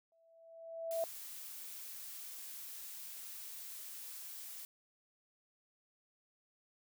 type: tone with exponential growth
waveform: sine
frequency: 659.3 Hz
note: E5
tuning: in tune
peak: -31 dBFS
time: 0.12-1.04 s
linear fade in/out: 1 ms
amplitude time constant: 200 ms
type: noise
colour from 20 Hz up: blue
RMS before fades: -48 dBFS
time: 0.91-4.65 s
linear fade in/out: 0 ms
effects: none